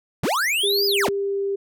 square linear two-way sweep, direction up then down, 77.78 to 5070 to 77.78 Hz, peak -20 dBFS, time 0.23-1.09 s, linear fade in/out 5 ms, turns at 0.86 s
sine tone with pitch glide, 401.6 to 396.3 Hz, G4 to G4, +42 to +19 cents, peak -21 dBFS, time 0.63-1.56 s, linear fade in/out 10 ms, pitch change -23 cents, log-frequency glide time 0.74-1.42 s
effects none

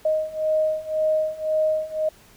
sine beating tone pair, 622.3 / 624.2 Hz, D#5 / D#5, 0 / +5 cents, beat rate 1.9 Hz, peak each -24 / -22 dBFS, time 0.05-2.09 s, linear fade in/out 5 ms, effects pink hiss -52 dBFS RMS until 2.36 s

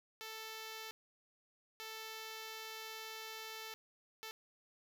5% pulse tone bursts at uneven times, 441.2 Hz, A4, 5 cents sharp, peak -34 dBFS, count 3, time 0.21-0.91 / 1.8-3.74 / 4.23-4.31 s, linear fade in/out 0 ms, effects none

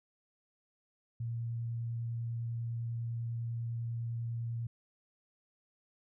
sine tone with vibrato, 116.54 Hz, A#2, in tune, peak -34 dBFS, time 1.2-4.67 s, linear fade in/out 5 ms, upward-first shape triangle, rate 10 Hz, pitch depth 9 cents each way, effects none

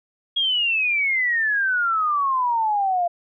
sine exponential sweep, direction down, 3310 to 684 Hz, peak -18 dBFS, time 0.36-3.08 s, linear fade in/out 10 ms, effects none

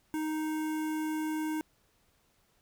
square tone with notch filter, 311.1 Hz, D#4, in tune, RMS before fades -33 dBFS, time 0.14-1.61 s, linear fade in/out 0 ms, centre 4200 Hz, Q 0.89, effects pink hiss -70 dBFS RMS until 2.61 s

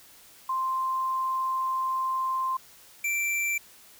sine / square tone pair in turn, 1046.5 / 2345 Hz, C6 / D7, 0 / -3 cents, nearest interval octave + major second, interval 1397 cents, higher second, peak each -25 / -26 dBFS, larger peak first, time 0.49-2.57 / 3.04-3.58 s, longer first, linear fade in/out 5 ms, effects white hiss -53 dBFS RMS until 3.99 s

